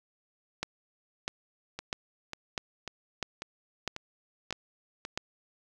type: two click trains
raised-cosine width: 0.2 ms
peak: -20 / -14 dBFS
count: 7 / 8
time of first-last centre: 1.79-5.051 / 0.63-5.175 s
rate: 1.84 / 1.54 Hz
effects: none